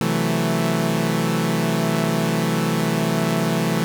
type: chord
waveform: sawtooth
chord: F# half-diminished seventh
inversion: second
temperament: equal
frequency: 130.81 / 164.81 / 185 / 220 Hz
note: C3 / E3 / F#3 / A3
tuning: 0 / 0 / 0 / 0 cents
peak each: -23 / -18 / -23 / -19 dBFS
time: 0.01-3.84 s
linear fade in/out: 0 ms
effects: none